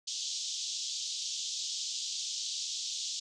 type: band-pass noise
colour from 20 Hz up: white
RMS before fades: -37 dBFS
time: 0.07-3.2 s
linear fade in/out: 10 ms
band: 3200 to 6900 Hz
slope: 48 dB/octave
effects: resampled to 22050 Hz